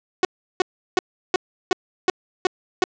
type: tone bursts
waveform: sawtooth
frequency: 368.4 Hz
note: F#4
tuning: 7 cents flat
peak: -11 dBFS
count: 8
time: 0.23-2.84 s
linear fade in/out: 2 ms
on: 20 ms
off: 350 ms
effects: resampled to 16000 Hz + 7-bit